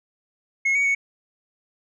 sine tone with pitch steps, 2171 / 2247 / 2221 Hz, C#7 / C#7 / C#7, -37 / +23 / +3 cents, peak -15 dBFS, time 0.65-0.95 s, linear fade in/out 10 ms, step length 100 ms, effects tanh soft clip ceiling -17 dBFS

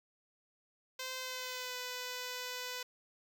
5% pulse tone with pitch glide, 516 to 499 Hz, C5 to B4, -24 to +18 cents, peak -28 dBFS, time 0.99-2.83 s, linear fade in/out 5 ms, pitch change -58 cents, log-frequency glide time 1.16-1.76 s, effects none

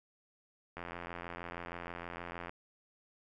click train, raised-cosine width 0.5 ms, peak -27 dBFS, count 150, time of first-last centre 0.77-2.495 s, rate 86.4 Hz, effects none

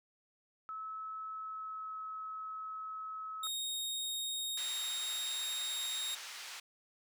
sine tone with pitch glide, 1297 to 1288 Hz, E6 to E6, -28 to -41 cents, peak -40 dBFS, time 0.69-3.47 s, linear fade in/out 0 ms, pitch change -13 cents, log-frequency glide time 1.28-1.95 s
sawtooth tone, 3729 Hz, A#7, in tune, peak -33 dBFS, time 3.43-6.15 s, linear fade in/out 5 ms
white band-pass noise, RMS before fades -47 dBFS, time 4.57-6.6 s, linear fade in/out 5 ms, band 1000 to 5300 Hz, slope 12 dB/octave
effects none

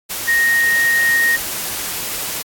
sine tone in noise, 1864 Hz, A#6, 1 cent flat, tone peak -12 dBFS, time 0.27-1.37 s, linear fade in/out 20 ms, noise white, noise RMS -24 dBFS, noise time 0.09-2.43 s, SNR +9 dB, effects AAC 64 kbps

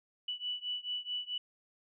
sine beating tone pair, 2960 / 2964.6 Hz, F#7 / F#7, 0 / +3 cents, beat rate 4.6 Hz, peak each -38 / -39 dBFS, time 0.28-1.38 s, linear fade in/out 5 ms, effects none

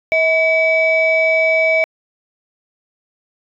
sine tone pair together, 643.5 / 2284 Hz, E5 / D7, -42 / -49 cents, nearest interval octave + minor seventh, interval 2193 cents, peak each -13 dBFS, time 0.12-1.84 s, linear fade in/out 0 ms, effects tanh soft clip ceiling -6 dBFS

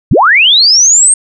sine linear sweep, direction up, 51.8 to 8630 Hz, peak -3 dBFS, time 0.11-1.14 s, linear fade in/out 5 ms, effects none

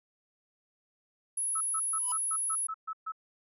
sine tone, 10520 Hz, E9, 5 cents flat, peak -29 dBFS, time 1.37-2.67 s, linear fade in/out 5 ms
sine tone bursts, 1301 Hz, E6, 23 cents flat, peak -33 dBFS, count 9, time 1.55-3.121 s, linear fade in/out 10 ms, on 59 ms, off 130 ms
square tone with exponential growth, 992 Hz, B5, 7 cents sharp, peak -34 dBFS, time 1.97-2.12 s, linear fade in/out 2 ms, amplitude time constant 31 ms
effects none

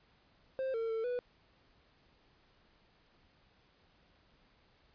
triangle tone with pitch steps, 527 / 454 / 447.7 / 492.1 Hz, C5 / A#4 / A4 / B4, +12 / -46 / +30 / -6 cents, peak -31 dBFS, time 0.59-1.19 s, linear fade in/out 0 ms, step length 150 ms, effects pink hiss -68 dBFS RMS until 4.94 s + resampled to 11025 Hz

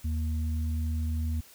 sine tone pair together, 78.3 / 235.2 Hz, D#2 / A#3, +11 / +16 cents, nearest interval octave + perfect fifth, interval 1905 cents, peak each -27 / -38 dBFS, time 0.04-1.41 s, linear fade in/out 10 ms, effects white hiss -54 dBFS RMS until 1.54 s

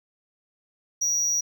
triangle tone with amplitude modulation, 5770 Hz, F#8, 44 cents flat, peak -18 dBFS, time 1.01-1.41 s, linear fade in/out 10 ms, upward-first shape sine, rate 260 Hz, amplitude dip 50%, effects none

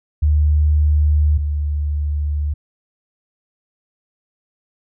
sine tone pair in turn, 75.1 / 73.85 Hz, D2 / D2, +39 / +10 cents, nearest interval unison, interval 29 cents, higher first, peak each -11 / -17 dBFS, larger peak first, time 0.22-1.38 / 1.38-2.54 s, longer neither, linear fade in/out 10 ms, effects none

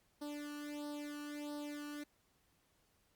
sawtooth tone with flanger, 293.7 Hz, D4, in tune, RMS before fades -45 dBFS, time 0.21-2.04 s, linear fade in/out 10 ms, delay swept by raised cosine 0.21 to 0.71 ms, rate 1.5 Hz, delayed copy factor +0.9, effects pink hiss -75 dBFS RMS until 3.15 s + Opus 48 kbps

